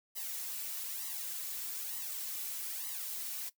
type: noise with flanger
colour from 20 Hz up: blue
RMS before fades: -40 dBFS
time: 0.15-3.5 s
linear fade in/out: 20 ms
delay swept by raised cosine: 0.99 to 3.49 ms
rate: 1.1 Hz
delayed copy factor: +0.85
effects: noise-tail reverb RT60 0.1 s tail -17 dB re dry